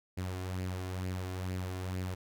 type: tone with flanger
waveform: sawtooth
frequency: 92.3 Hz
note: F#2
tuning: 4 cents flat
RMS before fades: -37 dBFS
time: 0.17-2.15 s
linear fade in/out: 10 ms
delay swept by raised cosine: 0.41 to 2.91 ms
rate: 2.2 Hz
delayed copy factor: +0.5
effects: none